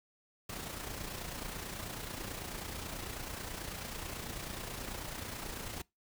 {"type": "noise with amplitude modulation", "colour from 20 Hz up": "pink", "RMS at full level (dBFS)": -40, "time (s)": [0.49, 5.82], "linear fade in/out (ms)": 5, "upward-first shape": "sine", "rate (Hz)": 29.2, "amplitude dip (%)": 50, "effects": ["noise-tail reverb RT60 0.2 s tail -23 dB re dry"]}